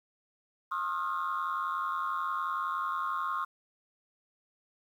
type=tone cluster; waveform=sine; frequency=1071 / 1237 / 1336 / 1407 Hz; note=C6 / D#6 / E6 / F6; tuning=+40 / -10 / +23 / +12 cents; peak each=-32 / -34 / -39 / -38 dBFS; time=0.71-3.45 s; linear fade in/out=10 ms; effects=tanh soft clip ceiling -24 dBFS + 10-bit